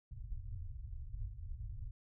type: low-pass noise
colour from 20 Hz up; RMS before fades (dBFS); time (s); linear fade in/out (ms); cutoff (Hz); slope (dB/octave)
pink; -44; 0.11-1.91; 10; 120; 96
effects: none